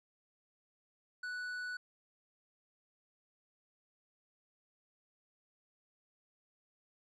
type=tone with tanh clipping; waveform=triangle; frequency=1481 Hz; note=F#6; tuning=1 cent sharp; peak=-40 dBFS; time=1.23-1.77 s; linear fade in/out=5 ms; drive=12 dB; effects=none